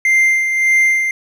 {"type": "tone with tremolo", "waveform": "triangle", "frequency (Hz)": 2093, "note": "C7", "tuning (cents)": 0, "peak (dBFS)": -7, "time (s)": [0.05, 1.11], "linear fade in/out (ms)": 2, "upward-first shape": "sine", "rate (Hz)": 1.7, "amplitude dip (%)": 50, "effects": []}